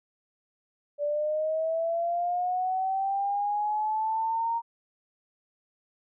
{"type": "linear sweep", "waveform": "sine", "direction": "up", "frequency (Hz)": [579, 932.3], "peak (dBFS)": -25, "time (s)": [0.98, 4.62], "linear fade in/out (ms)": 50, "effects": []}